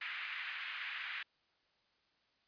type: band-pass noise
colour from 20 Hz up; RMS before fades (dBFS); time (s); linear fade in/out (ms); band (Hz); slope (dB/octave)
pink; -43; 0.01-1.23; 5; 1600 to 2800; 24
effects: white hiss -75 dBFS RMS until 2.47 s + resampled to 11025 Hz